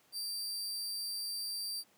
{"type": "tone with amplitude modulation", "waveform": "sawtooth", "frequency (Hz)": 4699, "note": "D8", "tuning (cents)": 0, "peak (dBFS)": -32, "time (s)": [0.12, 1.84], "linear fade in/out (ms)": 50, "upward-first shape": "sine", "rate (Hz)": 204, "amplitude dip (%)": 40, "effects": ["pink hiss -67 dBFS RMS until 1.97 s", "high-pass 200 Hz 12 dB/octave"]}